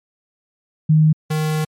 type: tone pair in turn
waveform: sine / square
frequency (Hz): 155.56 / 154.98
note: D#3 / D#3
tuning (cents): 0 / -7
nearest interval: unison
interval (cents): 7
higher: first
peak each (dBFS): -9 / -18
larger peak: first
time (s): 0.89-1.13 / 1.3-1.65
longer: second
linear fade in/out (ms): 10
effects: MP3 64 kbps